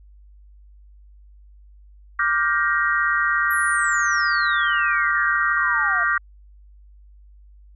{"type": "chord", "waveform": "sine", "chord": "G minor seventh", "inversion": "second", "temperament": "just", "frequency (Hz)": [1176, 1411.2, 1568, 1881.6], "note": ["D6", "F6", "G6", "Bb6"], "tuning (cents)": [2, 18, 0, 16], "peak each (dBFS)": -23, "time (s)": [2.19, 6.18], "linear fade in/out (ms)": 5}
{"type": "exponential sweep", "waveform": "sine", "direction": "down", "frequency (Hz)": [11790, 675], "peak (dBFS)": -30, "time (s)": [3.5, 6.04], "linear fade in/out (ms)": 10}
{"effects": ["added 50 Hz sine -45 dBFS peak until 7.75 s"]}